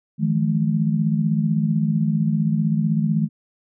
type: tone cluster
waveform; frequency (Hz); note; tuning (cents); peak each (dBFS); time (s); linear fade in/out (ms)
sine; 157.9 / 173.6 / 214.1; D#3 / F3 / A3; +26 / -10 / -47; -20 / -25 / -21; 0.18-3.29; 50
effects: none